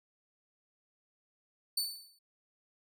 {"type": "tone with exponential decay", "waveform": "sawtooth", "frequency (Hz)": 4509, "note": "C#8", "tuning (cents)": 29, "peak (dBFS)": -25, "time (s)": [1.77, 2.19], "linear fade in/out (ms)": 5, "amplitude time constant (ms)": 90, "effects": []}